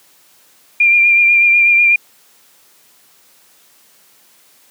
sine tone with vibrato, 2393 Hz, D7, 32 cents sharp, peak -7 dBFS, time 0.8-1.96 s, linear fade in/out 5 ms, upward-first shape triangle, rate 8.1 Hz, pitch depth 30 cents each way, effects white hiss -50 dBFS RMS until 4.7 s + high-pass 150 Hz 12 dB/octave

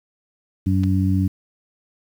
harmonic tone, 94.6 Hz, F#2, 39 cents sharp, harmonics 1 / 2 / 3, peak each -18 / -21 / -23 dBFS, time 0.66-1.28 s, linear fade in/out 10 ms
clicks, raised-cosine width 0.2 ms, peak -20 dBFS, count 2, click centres 0.835 / 0.839 s
effects 8-bit

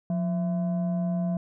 sine tone pair together, 177.7 / 666.5 Hz, F3 / E5, +30 / +19 cents, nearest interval octave + major seventh, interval 2289 cents, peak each -23 / -32 dBFS, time 0.1-1.37 s, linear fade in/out 2 ms, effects tanh soft clip ceiling -21 dBFS

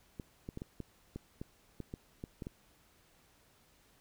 clicks, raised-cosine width 3 ms, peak -28 dBFS, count 12, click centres 0.198 / 0.489 / 0.574 / 0.619 / 0.803 / 1.16 / 1.415 / 1.803 / 1.939 / 2.239 / 2.422 / 2.469 s, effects pink hiss -67 dBFS RMS until 4 s

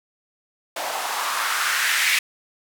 blue noise with band-pass filter sweep, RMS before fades -23 dBFS, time 0.76-2.19 s, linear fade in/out 5 ms, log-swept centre 680 to 2200 Hz, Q 2.8, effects none

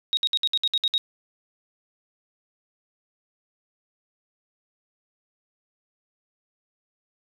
sine tone bursts, 3776 Hz, A#7, 22 cents sharp, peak -19 dBFS, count 9, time 0.13-0.979 s, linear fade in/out 0 ms, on 41 ms, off 60 ms, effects none

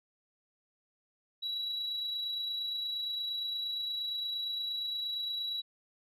sine tone with amplitude modulation, 3907 Hz, B7, 19 cents flat, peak -30 dBFS, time 1.42-5.62 s, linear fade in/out 20 ms, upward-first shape sine, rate 28.6 Hz, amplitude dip 35%, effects tanh soft clip ceiling -30 dBFS

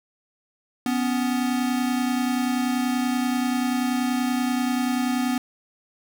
square tone pair together, 248.6 / 279 Hz, B3 / C#4, +12 / +11 cents, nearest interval major second, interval 199 cents, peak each -23 / -29 dBFS, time 0.86-5.38 s, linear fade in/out 2 ms, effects none

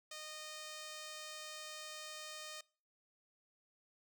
5% pulse tone, 616 Hz, D#5, 17 cents flat, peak -35 dBFS, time 0.11-2.61 s, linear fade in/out 5 ms, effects noise-tail reverb RT60 0.4 s tail -23 dB re dry

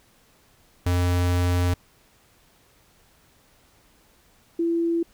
square / sine tone pair in turn, 88.8 / 336 Hz, F2 / E4, +29 / +33 cents, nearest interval octave + major seventh, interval 2304 cents, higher second, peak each -20 dBFS, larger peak neither, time 0.86-1.74 / 4.59-5.03 s, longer first, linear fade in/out 5 ms, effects pink hiss -59 dBFS RMS until 5.13 s

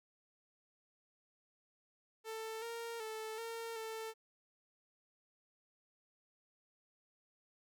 sawtooth tone with pitch steps, 443.6 / 463.7 / 438.4 / 458.1 / 444.3 Hz, A4 / A#4 / A4 / A#4 / A4, +14 / -9 / -6 / -30 / +17 cents, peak -38 dBFS, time 2.24-4.14 s, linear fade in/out 50 ms, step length 380 ms, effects none

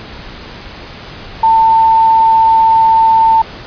sine tone, 896 Hz, A5, 31 cents sharp, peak -5 dBFS, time 1.43-3.42 s, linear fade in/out 5 ms, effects pink hiss -30 dBFS RMS until 3.66 s + resampled to 11025 Hz

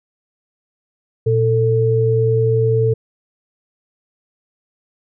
sine tone pair together, 117.64 / 444.6 Hz, A#2 / A4, +16 / +18 cents, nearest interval octave + major seventh, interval 2302 cents, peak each -15 dBFS, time 1.26-2.94 s, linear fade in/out 10 ms, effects none

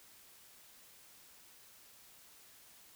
silence, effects white hiss -60 dBFS RMS until 2.95 s

